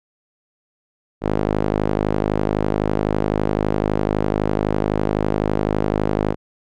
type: tone with band-pass filter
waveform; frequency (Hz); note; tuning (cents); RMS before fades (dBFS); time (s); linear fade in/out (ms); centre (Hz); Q
sawtooth; 51.91; G#1; 0; -20; 1.21-6.36; 50; 430; 0.85
effects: none